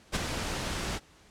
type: noise with ADSR envelope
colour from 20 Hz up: pink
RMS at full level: -26 dBFS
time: 0.12-1 s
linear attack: 33 ms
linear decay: 21 ms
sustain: -7 dB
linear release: 50 ms
effects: pink hiss -58 dBFS RMS until 1.3 s + low-pass 8000 Hz 12 dB/octave